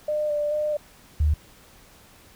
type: tone with vibrato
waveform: sine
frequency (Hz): 597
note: D5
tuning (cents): +28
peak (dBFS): -22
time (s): 0.08-0.77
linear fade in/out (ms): 5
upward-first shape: square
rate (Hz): 2.3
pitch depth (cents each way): 17
type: tone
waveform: sine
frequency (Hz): 75.5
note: D2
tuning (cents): +48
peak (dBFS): -17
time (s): 1.2-1.34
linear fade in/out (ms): 5
effects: pink hiss -52 dBFS RMS until 2.35 s